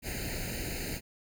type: noise with comb filter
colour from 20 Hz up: pink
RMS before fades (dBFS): -36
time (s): 0.02-1.01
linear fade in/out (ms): 50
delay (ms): 0.44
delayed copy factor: +1
effects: none